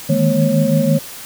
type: tone cluster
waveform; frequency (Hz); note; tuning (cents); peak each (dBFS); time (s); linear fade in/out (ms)
sine; 154.1 / 160.1 / 211.1 / 237.6 / 546; D#3 / D#3 / G#3 / A#3 / C#5; -16 / +50 / +29 / +33 / -26; -18; 0.09-0.99; 10
effects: white hiss -33 dBFS RMS until 1.25 s